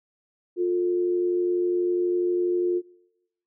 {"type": "tone pair together", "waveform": "sine", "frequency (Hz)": [354.6, 446.8], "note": ["F4", "A4"], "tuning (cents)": [26, 27], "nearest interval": "major third", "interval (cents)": 401, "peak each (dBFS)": [-21, -32], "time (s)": [0.56, 2.82], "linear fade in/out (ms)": 50, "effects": ["noise-tail reverb RT60 0.9 s tail -22 dB re dry"]}